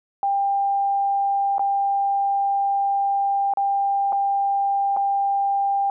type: tone with dropouts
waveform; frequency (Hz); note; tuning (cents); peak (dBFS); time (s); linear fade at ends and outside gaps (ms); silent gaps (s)
sine; 795; G5; +24; -18; 0.23-5.9; 1; 1.582-1.594 / 3.537-3.572 / 4.123-4.128 / 4.965-4.97
effects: none